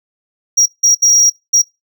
triangle tone bursts at uneven times, 5690 Hz, F8, 31 cents sharp, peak -6 dBFS, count 4, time 0.57-0.66 / 0.83-0.95 / 1.02-1.3 / 1.53-1.62 s, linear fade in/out 10 ms, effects noise-tail reverb RT60 0.2 s tail -21 dB re dry

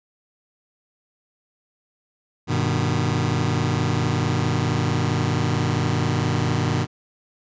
sawtooth chord, G augmented, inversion none, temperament just, 98 / 122.5 / 153.12 Hz, G2 / B2 / D#3, 0 / -14 / -27 cents, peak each -21 / -19 / -20 dBFS, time 2.47-6.87 s, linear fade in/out 50 ms, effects resampled to 16000 Hz

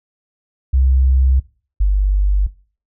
sine tone pair in turn, 65.41 / 49 Hz, C2 / G1, 0 / 0 cents, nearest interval perfect fourth, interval 500 cents, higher first, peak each -10 / -10 dBFS, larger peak neither, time 0.73-1.4 / 1.8-2.47 s, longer neither, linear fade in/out 10 ms, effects noise-tail reverb RT60 0.4 s tail -20 dB re dry

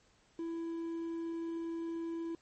triangle tone with quantisation, 332.1 Hz, E4, 13 cents sharp, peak -34 dBFS, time 0.39-2.35 s, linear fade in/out 2 ms, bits 10, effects pink hiss -68 dBFS RMS until 2.41 s + MP3 32 kbps

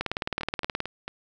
two click trains, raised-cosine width 0.3 ms, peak -17 / -11 dBFS, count 4 / 16, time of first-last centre 0.41-1.08 / 0.01-0.804 s, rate 4.48 / 18.9 Hz, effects none

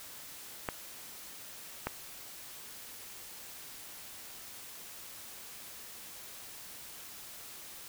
clicks, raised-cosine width 0.5 ms, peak -17 dBFS, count 2, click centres 0.688 / 1.87 s, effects white hiss -48 dBFS RMS until 7.88 s

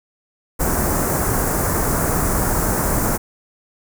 pink band-stop noise, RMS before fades -19 dBFS, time 0.59-3.18 s, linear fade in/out 20 ms, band 1600 to 6900 Hz, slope 24 dB/octave, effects none

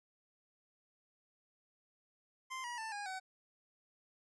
25% pulse tone with pitch steps, 1043 / 962 / 887.2 / 818.3 / 754.8 Hz, C6 / B5 / A5 / G#5 / F#5, -6 / -46 / +14 / -26 / +34 cents, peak -37 dBFS, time 2.5-3.2 s, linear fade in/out 20 ms, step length 140 ms, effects resampled to 22050 Hz

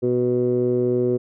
15% pulse tone with low-pass filter, 123.47 Hz, B2, in tune, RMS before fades -20 dBFS, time 0.02-1.18 s, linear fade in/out 20 ms, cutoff 420 Hz, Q 5.2, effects none

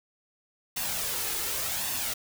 white noise with flanger, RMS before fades -31 dBFS, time 0.76-2.14 s, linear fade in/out 10 ms, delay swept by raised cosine 1.1 to 2.4 ms, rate 0.88 Hz, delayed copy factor +0.5, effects none

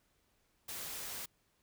white noise, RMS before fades -43 dBFS, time 0.68-1.26 s, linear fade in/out 10 ms, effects pink hiss -75 dBFS RMS until 1.62 s

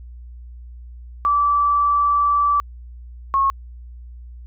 sine tone pair in turn, 1159 / 1091.9 Hz, D6 / C#6, -23 / -26 cents, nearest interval minor second, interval 103 cents, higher first, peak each -14 dBFS, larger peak neither, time 1.25-2.6 / 3.34-3.5 s, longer first, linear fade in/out 0 ms, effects added 60 Hz sine -35 dBFS peak until 4.46 s

